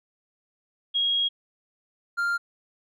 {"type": "tone pair in turn", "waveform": ["sine", "triangle"], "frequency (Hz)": [3284, 1396], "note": ["G#7", "F6"], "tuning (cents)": [-20, -1], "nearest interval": "octave + minor third", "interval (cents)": 1481, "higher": "first", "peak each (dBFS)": -21, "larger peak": "neither", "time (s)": [[0.94, 1.29], [2.17, 2.38]], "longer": "first", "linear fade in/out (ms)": 20, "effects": []}